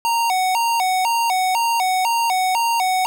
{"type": "tone with vibrato", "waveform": "square", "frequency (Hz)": 830.6, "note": "G#5", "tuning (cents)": 0, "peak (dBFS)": -17, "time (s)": [0.05, 3.06], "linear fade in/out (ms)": 0, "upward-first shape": "square", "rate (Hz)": 2, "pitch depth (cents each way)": 190, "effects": ["8-bit"]}